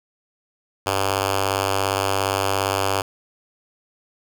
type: tone with notch filter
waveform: 5% pulse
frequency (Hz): 97.3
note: G2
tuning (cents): -12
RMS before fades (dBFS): -22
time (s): 0.86-3.02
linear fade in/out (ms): 5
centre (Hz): 200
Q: 0.7
effects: none